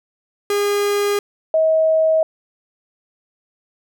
45% pulse / sine tone pair in turn, 408 / 637.5 Hz, G#4 / D#5, -31 / +42 cents, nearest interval minor sixth, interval 773 cents, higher second, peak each -16 / -12 dBFS, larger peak second, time 0.5-1.19 / 1.54-2.23 s, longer neither, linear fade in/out 2 ms, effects none

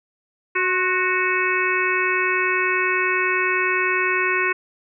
harmonic tone with a mistuned harmonic, 370 Hz, F#4, in tune, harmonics 1 / 3 / 4 / 5 / 6 / 7, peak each -25 / -25 / -25 / -25 / -25 / -25 dBFS, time 0.55-4.53 s, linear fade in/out 10 ms, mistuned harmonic 3, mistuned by -48 cents, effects none

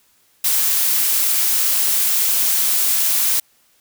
blue noise, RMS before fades -17 dBFS, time 0.44-3.4 s, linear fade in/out 5 ms, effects white hiss -58 dBFS RMS until 3.8 s

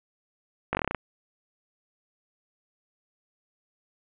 slowing click train, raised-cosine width 0.5 ms, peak -11 dBFS, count 9, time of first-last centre 0.73-0.947 s, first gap 19 ms, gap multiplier 1.1, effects resampled to 8000 Hz + 8-bit

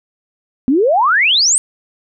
sine exponential sweep, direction up, 243.8 to 8900 Hz, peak -9 dBFS, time 0.68-1.58 s, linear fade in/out 0 ms, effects none

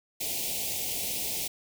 white band-stop noise, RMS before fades -32 dBFS, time 0.2-1.48 s, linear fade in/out 10 ms, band 830 to 2200 Hz, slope 48 dB/octave, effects none

